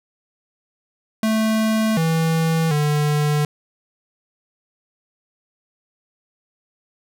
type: tone with pitch steps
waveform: square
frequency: 219.5 / 162.7 / 148.7 Hz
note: A3 / E3 / D3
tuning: -4 / -22 / +22 cents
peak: -17 dBFS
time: 1.23-3.45 s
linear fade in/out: 2 ms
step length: 740 ms
effects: none